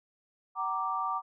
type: chord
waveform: sine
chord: Gb augmented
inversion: none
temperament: equal with one note detuned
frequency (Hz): 759 / 932.3 / 1174.7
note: Gb5 / Bb5 / D6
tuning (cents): +44 / 0 / 0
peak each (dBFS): -36 / -35 / -31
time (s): 0.55-1.22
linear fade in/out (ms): 50
effects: none